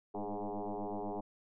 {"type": "tone with frequency modulation", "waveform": "sine", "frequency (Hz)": 210, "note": "G#3", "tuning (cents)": 19, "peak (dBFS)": -36, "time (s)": [0.14, 1.21], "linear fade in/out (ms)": 10, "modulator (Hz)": 103, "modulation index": 6.6, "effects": []}